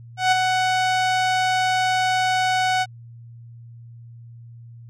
sawtooth tone with ADSR envelope, 744 Hz, F#5, 9 cents sharp, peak -9 dBFS, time 0.17-2.86 s, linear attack 150 ms, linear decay 12 ms, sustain -5 dB, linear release 42 ms, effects added 117 Hz sine -39 dBFS peak until 4.89 s + low-pass 6000 Hz 12 dB/octave

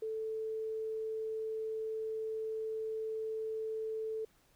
sine tone, 440 Hz, A4, in tune, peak -35 dBFS, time 0.02-4.25 s, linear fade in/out 5 ms, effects pink hiss -69 dBFS RMS until 4.55 s

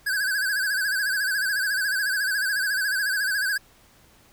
square tone with vibrato, 1588 Hz, G6, 22 cents sharp, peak -23 dBFS, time 0.06-3.58 s, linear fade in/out 10 ms, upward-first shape sine, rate 14 Hz, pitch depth 99 cents each way, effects pink hiss -56 dBFS RMS until 4.32 s

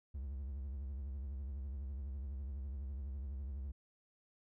triangle tone with vibrato, 67.9 Hz, C#2, 35 cents flat, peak -38 dBFS, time 0.14-3.72 s, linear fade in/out 10 ms, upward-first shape triangle, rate 12 Hz, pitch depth 170 cents each way, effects none

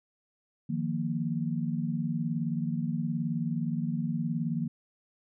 sine chord, Eb suspended second, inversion none, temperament equal, 155.56 / 174.61 / 233.1 Hz, Eb3 / F3 / Bb3, 0 / 0 / 0 cents, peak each -32 / -33 / -32 dBFS, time 0.69-4.68 s, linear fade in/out 10 ms, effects none

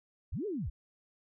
sine linear two-way sweep, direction up then down, 34.89 to 446.6 to 34.89 Hz, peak -33 dBFS, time 0.32-0.7 s, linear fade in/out 10 ms, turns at 0.46 s, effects none

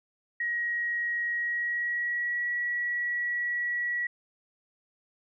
sine tone with pitch glide, 1896 to 1930.3 Hz, A#6 to B6, +29 to -40 cents, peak -27 dBFS, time 0.4-4.07 s, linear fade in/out 5 ms, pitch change +31 cents, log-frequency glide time 1.33-2.49 s, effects none

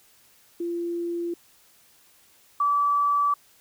sine tone pair in turn, 343 / 1153.7 Hz, F4 / D6, -31 / -31 cents, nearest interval octave + major sixth, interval 2100 cents, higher second, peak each -26 / -19 dBFS, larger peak second, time 0.6-1.34 / 2.6-3.34 s, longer neither, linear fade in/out 5 ms, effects white hiss -58 dBFS RMS until 3.6 s

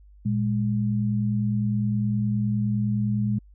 sine tone pair together, 116.54 / 206.3 Hz, A#2 / G#3, 0 / -11 cents, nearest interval minor seventh, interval 989 cents, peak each -24 dBFS, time 0.25-3.39 s, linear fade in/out 10 ms, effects added 50 Hz sine -48 dBFS peak until 3.54 s

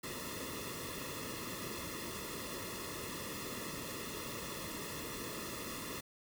pink noise with comb filter, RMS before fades -43 dBFS, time 0.03-6.01 s, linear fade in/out 10 ms, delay 1.3 ms, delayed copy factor -0.95, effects none

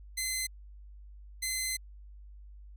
10% pulse tone bursts at uneven times, 2055 Hz, C7, 32 cents flat, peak -22 dBFS, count 2, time 0.17-0.47 / 1.42-1.77 s, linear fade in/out 10 ms, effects added 50 Hz sine -47 dBFS peak until 2.76 s

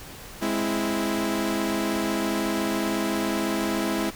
sawtooth chord, Ab augmented, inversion none, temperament equal, 207.7 / 261.6 / 329.6 Hz, Ab3 / C4 / E4, 0 / 0 / 0 cents, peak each -24 / -27 / -23 dBFS, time 0.41-4.11 s, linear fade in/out 20 ms, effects pink hiss -42 dBFS RMS until 4.15 s

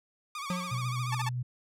sawtooth tone with vibrato, 1167 Hz, D6, 11 cents flat, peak -32 dBFS, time 0.35-1.28 s, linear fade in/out 2 ms, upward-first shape sine, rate 14 Hz, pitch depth 100 cents each way
square tone with exponential decay, 180.4 Hz, F#3, 44 cents flat, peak -29 dBFS, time 0.5-1.06 s, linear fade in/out 2 ms, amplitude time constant 120 ms
sine tone with tremolo, 124 Hz, B2, 7 cents sharp, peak -29 dBFS, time 0.71-1.43 s, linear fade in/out 10 ms, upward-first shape triangle, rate 7.7 Hz, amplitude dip 30%
sawtooth tone bursts, 880 Hz, A5, in tune, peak -27 dBFS, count 3, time 1.12-1.291 s, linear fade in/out 5 ms, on 29 ms, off 42 ms
effects low-pass 11000 Hz 12 dB/octave

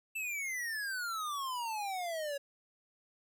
square exponential sweep, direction down, 2677 to 554.4 Hz, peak -36 dBFS, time 0.15-2.38 s, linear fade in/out 10 ms, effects 13-bit

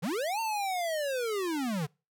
square linear two-way sweep, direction up then down, 136.6 to 917 to 136.6 Hz, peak -30 dBFS, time 0.02-1.87 s, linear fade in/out 20 ms, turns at 0.4 s, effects noise-tail reverb RT60 0.3 s tail -26 dB re dry

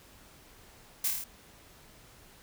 blue noise with echo, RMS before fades -29 dBFS, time 1.04-1.08 s, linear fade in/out 5 ms, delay 27 ms, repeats 6, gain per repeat -2 dB, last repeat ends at 1.242 s, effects pink hiss -56 dBFS RMS until 2.42 s

